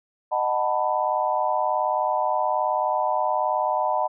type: chord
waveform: sine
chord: B dominant seventh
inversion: first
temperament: just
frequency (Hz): 617.4 / 740.8 / 889 / 987.8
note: D#5 / F#5 / A5 / B5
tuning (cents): -14 / +2 / +18 / 0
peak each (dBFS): -26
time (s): 0.31-4.08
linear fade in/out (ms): 20
effects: none

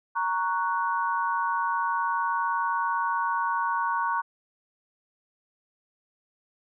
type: chord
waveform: sine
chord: F# major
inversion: first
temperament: equal with one note detuned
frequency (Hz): 932.3 / 1112.6 / 1480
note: A#5 / C#6 / F#6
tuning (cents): 0 / +6 / 0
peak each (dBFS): -27 / -28 / -31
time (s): 0.15-4.22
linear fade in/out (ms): 20
effects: none

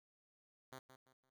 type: tone with echo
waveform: 5% pulse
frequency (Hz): 130.81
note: C3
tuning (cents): 0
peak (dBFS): -39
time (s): 0.72-0.79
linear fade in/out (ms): 5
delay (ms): 170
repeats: 3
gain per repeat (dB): -10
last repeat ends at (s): 1.3
effects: none

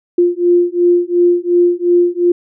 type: beating tone pair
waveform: sine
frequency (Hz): 349.3 / 352.1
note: F4 / F4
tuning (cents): 0 / +14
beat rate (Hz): 2.8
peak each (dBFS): -12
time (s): 0.18-2.32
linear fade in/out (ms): 5
effects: none

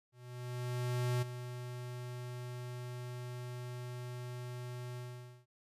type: tone with ADSR envelope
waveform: square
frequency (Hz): 123.47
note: B2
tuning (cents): 0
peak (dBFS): -31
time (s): 0.12-5.46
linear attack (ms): 1100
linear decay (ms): 14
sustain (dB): -11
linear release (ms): 490
effects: resampled to 32000 Hz

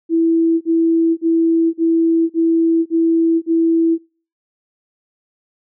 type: tone bursts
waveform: sine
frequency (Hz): 329.6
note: E4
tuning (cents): 0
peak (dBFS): -11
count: 7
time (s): 0.09-3.982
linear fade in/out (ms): 50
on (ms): 520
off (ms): 42
effects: noise-tail reverb RT60 0.4 s tail -26 dB re dry

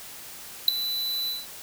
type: tone with ADSR envelope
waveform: square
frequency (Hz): 3984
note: B7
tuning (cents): +14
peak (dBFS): -10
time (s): 0.68-1.47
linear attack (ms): 3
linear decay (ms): 7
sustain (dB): -17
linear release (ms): 190
effects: white hiss -42 dBFS RMS until 1.62 s

